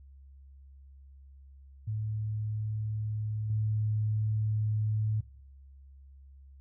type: tone with level steps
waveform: sine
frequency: 107.7 Hz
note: A2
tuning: 37 cents flat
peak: -30 / -26 dBFS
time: 1.87-5.21 s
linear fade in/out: 10 ms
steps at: 3.5 s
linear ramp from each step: 2 ms
effects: noise-tail reverb RT60 0.9 s tail -26 dB re dry + added 68 Hz sine -50 dBFS peak until 6.6 s